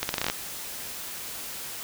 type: accelerating click train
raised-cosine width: 0.2 ms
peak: -8 dBFS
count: 9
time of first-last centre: 0.03-0.3 s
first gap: 61 ms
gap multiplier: 0.82
effects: white hiss -37 dBFS RMS until 1.83 s